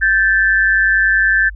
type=tone pair together; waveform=sine; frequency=1559 / 1749.9 Hz; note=G6 / A6; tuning=-10 / -10 cents; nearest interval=major second; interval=200 cents; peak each=-13 dBFS; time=0.01-1.5 s; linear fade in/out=20 ms; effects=added 50 Hz sine -28 dBFS peak until 1.55 s